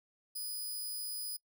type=tone; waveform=10% pulse; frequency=4978 Hz; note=D#8; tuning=in tune; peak=-31 dBFS; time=0.35-1.37 s; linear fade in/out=10 ms; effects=noise-tail reverb RT60 0.1 s tail -24 dB re dry